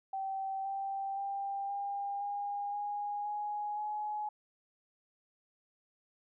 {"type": "tone with pitch steps", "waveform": "sine", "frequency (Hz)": [774, 783.4, 793, 802.7, 812.5, 822.4, 832.4, 842.6], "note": ["G5", "G5", "G5", "G5", "G#5", "G#5", "G#5", "G#5"], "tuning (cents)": [-22, -1, 20, 41, -38, -17, 4, 25], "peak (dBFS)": -34, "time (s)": [0.13, 4.29], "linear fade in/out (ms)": 5, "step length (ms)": 520, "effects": []}